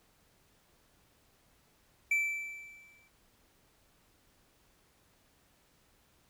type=tone with exponential decay; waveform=triangle; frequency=2327 Hz; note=D7; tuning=17 cents flat; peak=-23 dBFS; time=2.11-3.08 s; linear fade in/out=5 ms; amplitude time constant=210 ms; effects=pink hiss -68 dBFS RMS until 6.29 s